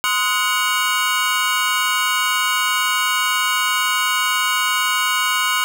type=tone cluster; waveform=square; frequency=1037 / 1259 / 1467 / 2244 / 2872 Hz; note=C6 / D#6 / F#6 / C#7 / F7; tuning=-16 / +20 / -15 / +21 / +48 cents; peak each=-24 dBFS; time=0.04-5.64 s; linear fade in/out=0 ms; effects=none